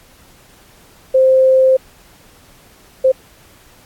sine tone bursts at uneven times, 523.3 Hz, C5, in tune, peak -7 dBFS, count 2, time 1.14-1.77 / 3.04-3.12 s, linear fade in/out 10 ms, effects pink hiss -47 dBFS RMS until 3.85 s + AAC 64 kbps

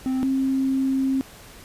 triangle / sine tone pair in turn, 260.6 / 266.7 Hz, C4 / C4, -7 / +33 cents, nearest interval unison, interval 40 cents, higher second, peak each -19 dBFS, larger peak neither, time 0.06-0.23 / 0.23-1.21 s, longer second, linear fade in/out 0 ms, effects pink hiss -45 dBFS RMS until 1.64 s + resampled to 32000 Hz

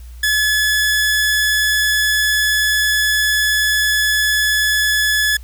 sawtooth tone, 1711 Hz, A6, 49 cents flat, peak -10 dBFS, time 0.23-5.37 s, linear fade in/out 5 ms, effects added 60 Hz sine -32 dBFS peak until 5.43 s + white hiss -50 dBFS RMS until 5.43 s

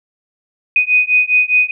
sine beating tone pair, 2490 / 2494.9 Hz, D#7 / D#7, +1 / +4 cents, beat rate 4.9 Hz, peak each -13 dBFS, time 0.76-1.71 s, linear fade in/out 2 ms, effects none

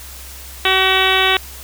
harmonic tone, 379.1 Hz, F#4, 42 cents sharp, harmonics 1 / 2 / 3 / 4 / 5 / 6 / 7 / 8 / 9 / 10, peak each -21 / -21 / -21 / -21 / -21 / -21 / -21 / -21 / -21 / -21 dBFS, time 0.65-1.37 s, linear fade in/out 2 ms, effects added 65 Hz sine -36 dBFS peak until 1.63 s + white hiss -36 dBFS RMS until 1.63 s

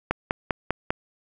click train, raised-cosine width 0.5 ms, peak -7 dBFS, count 5, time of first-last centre 0.11-0.905 s, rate 5.03 Hz, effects none

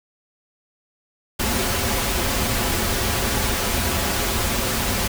pink noise with comb filter, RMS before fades -22 dBFS, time 1.39-5.08 s, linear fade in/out 10 ms, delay 6.5 ms, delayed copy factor -0.55, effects none

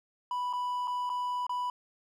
triangle tone with dropouts, 987.8 Hz, B5, in tune, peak -28 dBFS, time 0.31-1.7 s, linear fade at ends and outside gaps 2 ms, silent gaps 0.529-0.534 / 0.874-0.878 / 1.094-1.099 / 1.467-1.494 s, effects none

